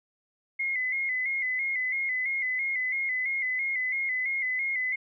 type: tone with vibrato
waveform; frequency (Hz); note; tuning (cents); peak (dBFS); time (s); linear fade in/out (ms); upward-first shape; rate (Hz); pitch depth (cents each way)
sine; 2081; C7; -10; -26; 0.59-4.96; 10; square; 3; 55
effects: none